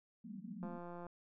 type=band-pass noise; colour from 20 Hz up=white; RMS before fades=-48 dBFS; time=0.24-0.79 s; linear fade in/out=10 ms; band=180 to 240 Hz; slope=96 dB/octave
type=click train; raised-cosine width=1 ms; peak=-36 dBFS; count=77; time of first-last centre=0.63-1.067 s; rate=174 Hz
effects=none